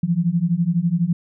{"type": "beating tone pair", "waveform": "sine", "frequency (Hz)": [164.81, 176.81], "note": ["E3", "F3"], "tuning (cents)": [0, 22], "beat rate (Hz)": 12, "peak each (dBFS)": [-20, -19], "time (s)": [0.03, 1.13], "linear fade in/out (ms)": 5, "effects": []}